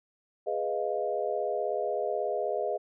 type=chord; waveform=sine; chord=F half-diminished seventh; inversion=first; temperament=equal; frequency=415.3 / 493.9 / 622.3 / 698.5 Hz; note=Ab4 / Cb5 / Eb5 / F5; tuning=0 / 0 / 0 / 0 cents; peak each=-33 / -34 / -32 / -34 dBFS; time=0.46-2.78 s; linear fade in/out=20 ms; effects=none